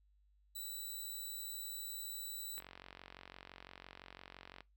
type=tone; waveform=5% pulse; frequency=3951 Hz; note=B7; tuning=in tune; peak=-35 dBFS; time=0.55-2.6 s; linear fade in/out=10 ms
type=click train; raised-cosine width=0.3 ms; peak=-34 dBFS; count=94; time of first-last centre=2.58-4.606 s; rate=45.9 Hz
effects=noise-tail reverb RT60 0.2 s tail -21 dB re dry + added 50 Hz sine -68 dBFS peak until 4.76 s